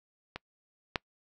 clicks, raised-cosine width 0.3 ms, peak -21 / -12 dBFS, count 2, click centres 0.36 / 0.958 s, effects noise-tail reverb RT60 0.1 s tail -26 dB re dry

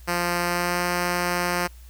5% pulse tone with pitch glide, 174.61 to 176.54 Hz, F3 to F3, 0 to +19 cents, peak -11 dBFS, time 0.07-1.68 s, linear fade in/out 20 ms, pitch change +19 cents, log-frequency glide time 0.43-0.82 s, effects added 60 Hz sine -42 dBFS peak until 1.89 s + white hiss -55 dBFS RMS until 1.89 s

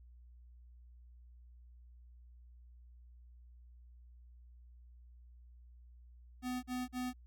square tone bursts, 251 Hz, B3, 28 cents sharp, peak -37 dBFS, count 3, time 6.42-7.134 s, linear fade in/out 50 ms, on 210 ms, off 42 ms, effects added 60 Hz sine -55 dBFS peak until 7.26 s

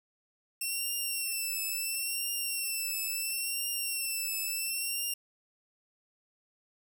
5% pulse tone with vibrato, 2700 Hz, E7, 41 cents sharp, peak -23 dBFS, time 0.61-5.14 s, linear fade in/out 5 ms, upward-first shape triangle, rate 0.73 Hz, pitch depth 65 cents each way, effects none

